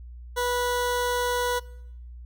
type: tone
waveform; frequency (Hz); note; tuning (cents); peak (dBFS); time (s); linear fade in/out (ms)
20% pulse; 490; B4; -14; -19; 0.36-1.6; 20
effects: noise-tail reverb RT60 0.8 s tail -22 dB re dry + added 60 Hz sine -39 dBFS peak until 2.25 s